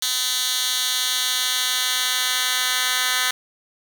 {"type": "tone with high-pass filter sweep", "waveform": "10% pulse", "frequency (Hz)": 253.2, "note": "B3", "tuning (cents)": 43, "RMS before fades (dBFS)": -22, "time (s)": [0.02, 3.31], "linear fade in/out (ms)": 2, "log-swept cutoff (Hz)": [3800, 2200], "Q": 1.4, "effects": []}